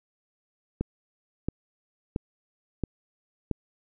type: click train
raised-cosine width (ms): 3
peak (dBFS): -14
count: 5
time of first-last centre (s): 0.81-3.513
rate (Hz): 1.48
effects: none